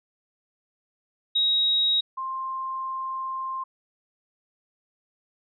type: tone pair in turn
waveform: sine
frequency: 3800 / 1053.8 Hz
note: A#7 / C6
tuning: +33 / +12 cents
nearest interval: octave + minor seventh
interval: 2221 cents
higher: first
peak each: -19 / -28 dBFS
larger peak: first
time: 1.35-2.01 / 2.17-3.64 s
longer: second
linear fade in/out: 10 ms
effects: none